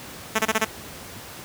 5% pulse tone bursts, 220 Hz, A3, in tune, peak -7 dBFS, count 5, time 0.35-0.65 s, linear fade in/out 10 ms, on 40 ms, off 25 ms, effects pink hiss -39 dBFS RMS until 1.44 s + high-pass 80 Hz 12 dB/octave

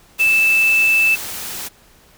sine tone in noise, 2637 Hz, E7, in tune, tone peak -11 dBFS, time 0.19-1.16 s, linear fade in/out 20 ms, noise white, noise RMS -28 dBFS, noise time 0.18-1.69 s, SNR +14 dB, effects pink hiss -50 dBFS RMS until 2.17 s

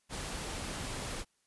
pink noise, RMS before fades -39 dBFS, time 0.09-1.25 s, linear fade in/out 50 ms, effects white hiss -75 dBFS RMS until 1.46 s + resampled to 24000 Hz

